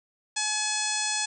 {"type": "harmonic tone", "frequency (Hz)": 850, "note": "G#5", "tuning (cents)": 40, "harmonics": [1, 2, 3, 4, 5, 6, 7, 8, 9, 10], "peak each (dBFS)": [-35, -35, -35, -35, -35, -35, -35, -35, -35, -35], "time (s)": [0.36, 1.26], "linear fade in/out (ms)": 10, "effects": []}